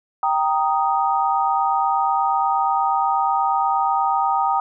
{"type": "chord", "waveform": "sine", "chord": "Eb major", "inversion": "first", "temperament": "equal", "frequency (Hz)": [784, 932.3, 1244.5], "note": ["G5", "Bb5", "Eb6"], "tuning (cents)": [0, 0, 0], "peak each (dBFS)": [-20, -21, -22], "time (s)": [0.23, 4.6], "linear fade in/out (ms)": 2, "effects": []}